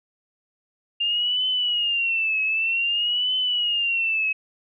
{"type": "tone with vibrato", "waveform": "sine", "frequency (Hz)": 2794, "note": "F7", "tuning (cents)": 0, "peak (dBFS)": -20, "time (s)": [1, 4.33], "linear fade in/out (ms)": 10, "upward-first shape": "triangle", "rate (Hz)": 0.53, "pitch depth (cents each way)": 150, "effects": []}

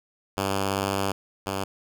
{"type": "tone pair in turn", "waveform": "5% pulse", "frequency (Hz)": [97.9, 97.35], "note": ["G2", "G2"], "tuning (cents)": [-2, -12], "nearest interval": "unison", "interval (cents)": 10, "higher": "first", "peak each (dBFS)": [-13, -16], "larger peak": "first", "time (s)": [[0.37, 1.12], [1.46, 1.64]], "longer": "first", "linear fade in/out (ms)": 5, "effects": []}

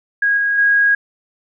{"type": "tone with level steps", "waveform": "sine", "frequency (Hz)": 1643, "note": "G#6", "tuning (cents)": -19, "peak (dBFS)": [-12, -14, -10], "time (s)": [0.22, 0.95], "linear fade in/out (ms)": 5, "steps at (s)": [0.37, 0.58], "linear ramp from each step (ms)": 5, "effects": []}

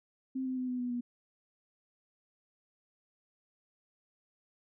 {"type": "tone with pitch steps", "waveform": "sine", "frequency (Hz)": [262.2, 258.1, 254.1, 250.2, 246.3, 242.5], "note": ["C4", "C4", "B3", "B3", "B3", "B3"], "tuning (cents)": [4, -23, 49, 23, -5, -31], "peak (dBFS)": -32, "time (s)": [0.35, 1.01], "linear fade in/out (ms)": 10, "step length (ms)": 110, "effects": []}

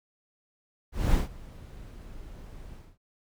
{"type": "noise with ADSR envelope", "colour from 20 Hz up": "brown", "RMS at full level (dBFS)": -21, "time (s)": [0.92, 2.98], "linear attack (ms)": 210, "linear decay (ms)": 150, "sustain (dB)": -23, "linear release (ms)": 230, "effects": []}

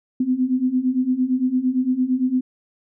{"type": "beating tone pair", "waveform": "sine", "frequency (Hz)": [250, 258.8], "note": ["B3", "C4"], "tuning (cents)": [21, -19], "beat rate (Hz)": 8.8, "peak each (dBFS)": [-22, -19], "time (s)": [0.2, 2.41], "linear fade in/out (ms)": 5, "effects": []}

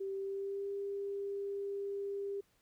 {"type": "tone with pitch glide", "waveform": "sine", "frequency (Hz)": [389.3, 399.1], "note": ["G4", "G4"], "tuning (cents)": [-12, 31], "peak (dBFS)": -36, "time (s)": [0, 2.41], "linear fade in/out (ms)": 10, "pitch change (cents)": 43, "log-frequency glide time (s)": [0.14, 0.7], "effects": ["pink hiss -73 dBFS RMS until 2.61 s"]}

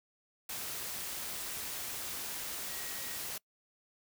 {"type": "tone in noise", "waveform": "sine", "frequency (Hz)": 1900, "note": "A#6", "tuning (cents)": 33, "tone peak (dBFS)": -51, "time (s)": [2.69, 3.18], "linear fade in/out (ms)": 5, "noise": "white", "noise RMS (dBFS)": -40, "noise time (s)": [0.49, 3.38], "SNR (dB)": -14, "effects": ["noise-tail reverb RT60 0.1 s tail -25 dB re dry"]}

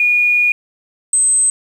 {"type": "tone pair in turn", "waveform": "sine", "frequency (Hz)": [2444, 8221], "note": ["D#7", "C9"], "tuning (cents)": [-32, -32], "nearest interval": "octave + major sixth", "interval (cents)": 2100, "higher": "second", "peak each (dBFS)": -10, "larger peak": "neither", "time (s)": [[0, 0.52], [1.13, 1.5]], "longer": "first", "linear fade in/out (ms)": 2, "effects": ["7-bit"]}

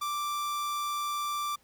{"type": "tone", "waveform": "45% pulse", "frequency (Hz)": 1174.7, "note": "D6", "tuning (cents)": 0, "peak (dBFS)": -30, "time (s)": [0.01, 1.56], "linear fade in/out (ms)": 10, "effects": ["pink hiss -65 dBFS RMS until 1.63 s"]}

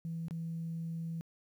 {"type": "tone with dropouts", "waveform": "sine", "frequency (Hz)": 164.81, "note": "E3", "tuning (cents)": 0, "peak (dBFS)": -35, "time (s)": [0.05, 1.21], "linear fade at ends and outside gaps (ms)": 0, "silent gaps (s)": [0.283, 0.309], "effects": ["tanh soft clip ceiling -31 dBFS", "11-bit"]}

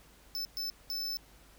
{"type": "tone bursts at uneven times", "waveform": "square", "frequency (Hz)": 5274, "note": "E8", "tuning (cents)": 0, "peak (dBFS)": -34, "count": 3, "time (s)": [[0.35, 0.45], [0.57, 0.7], [0.9, 1.17]], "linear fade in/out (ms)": 0, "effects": ["added 50 Hz sine -61 dBFS peak until 1.58 s", "pink hiss -60 dBFS RMS until 1.58 s"]}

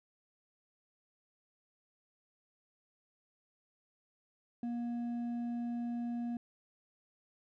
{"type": "tone with hard clipping", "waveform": "sine", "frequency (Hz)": 237.8, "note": "A#3", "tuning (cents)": 35, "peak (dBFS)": -36, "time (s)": [4.63, 6.37], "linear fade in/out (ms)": 2, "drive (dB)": 4, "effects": []}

